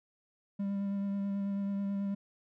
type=tone with vibrato; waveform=triangle; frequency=198.9 Hz; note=G3; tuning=25 cents sharp; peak=-29 dBFS; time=0.59-2.15 s; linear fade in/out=10 ms; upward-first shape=sine; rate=9.2 Hz; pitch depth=15 cents each way; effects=none